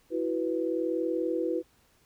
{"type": "chord", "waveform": "sine", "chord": "E suspended second", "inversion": "none", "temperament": "equal", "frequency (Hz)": [329.6, 370, 493.9], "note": ["E4", "F#4", "B4"], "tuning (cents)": [0, 0, 0], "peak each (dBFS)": [-30, -32, -31], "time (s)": [0.1, 1.63], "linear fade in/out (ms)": 50, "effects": ["pink hiss -65 dBFS RMS until 2.05 s"]}